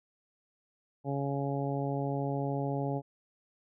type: harmonic tone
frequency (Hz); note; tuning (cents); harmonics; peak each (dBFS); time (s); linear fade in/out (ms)
139.5; C#3; +11; 1 / 2 / 3 / 4 / 5 / 6; -33 / -36 / -38 / -39 / -40 / -41; 1.04-3.02; 50
effects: none

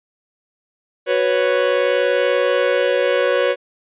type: chord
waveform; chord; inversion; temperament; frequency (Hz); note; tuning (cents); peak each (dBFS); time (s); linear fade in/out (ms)
45% pulse; F# suspended fourth; none; equal; 370 / 493.9 / 554.4; F#4 / B4 / C#5; 0 / 0 / 0; -23 / -18 / -18; 1.06-3.56; 50
effects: resampled to 8000 Hz

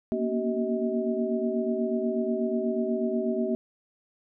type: tone cluster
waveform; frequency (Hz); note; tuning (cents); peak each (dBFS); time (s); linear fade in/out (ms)
sine; 232.5 / 240.7 / 280.8 / 380.9 / 635; A#3 / B3 / C#4 / G4 / D#5; -4 / -44 / +22 / -50 / +35; -30 / -31 / -38 / -29 / -32; 0.12-3.55; 0
effects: none

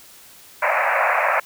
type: band-pass noise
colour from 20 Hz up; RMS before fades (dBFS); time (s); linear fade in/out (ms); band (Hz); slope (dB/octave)
pink; -19; 0.62-1.4; 5; 540 to 2500; 96
effects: white hiss -46 dBFS RMS until 1.45 s

